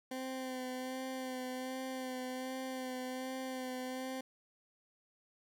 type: tone with vibrato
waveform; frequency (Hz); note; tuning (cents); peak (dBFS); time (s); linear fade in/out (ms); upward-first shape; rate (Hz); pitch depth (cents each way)
20% pulse; 257.9; C4; -25; -34; 0.11-4.21; 5; sine; 1.3; 23
effects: none